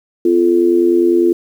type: tone with amplitude modulation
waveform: sine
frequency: 345.2 Hz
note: F4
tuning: 20 cents flat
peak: -5 dBFS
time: 0.25-1.33 s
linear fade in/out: 5 ms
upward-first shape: sine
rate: 90 Hz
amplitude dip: 80%
effects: 7-bit